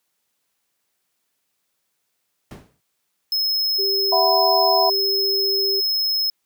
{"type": "noise with exponential decay", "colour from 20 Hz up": "brown", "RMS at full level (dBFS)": -28, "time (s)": [2.51, 2.8], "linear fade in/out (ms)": 1, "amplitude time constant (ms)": 61}
{"type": "tone", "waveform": "square", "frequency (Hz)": 5170, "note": "E8", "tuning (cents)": -34, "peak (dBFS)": -19, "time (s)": [3.32, 6.3], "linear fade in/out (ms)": 2}
{"type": "tone with vibrato", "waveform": "sine", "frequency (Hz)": 392, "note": "G4", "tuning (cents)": 0, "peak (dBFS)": -24, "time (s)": [3.78, 5.81], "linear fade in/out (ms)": 20, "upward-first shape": "sine", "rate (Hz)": 15, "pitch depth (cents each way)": 11}
{"type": "chord", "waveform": "sine", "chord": "E suspended second", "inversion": "none", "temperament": "equal", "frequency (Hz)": [659.3, 740, 987.8], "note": ["E5", "F#5", "B5"], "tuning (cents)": [0, 0, 0], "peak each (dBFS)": [-19, -20, -21], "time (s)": [4.12, 4.9], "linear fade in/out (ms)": 5}
{"effects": ["white hiss -73 dBFS RMS until 6.45 s", "high-pass 100 Hz 12 dB/octave"]}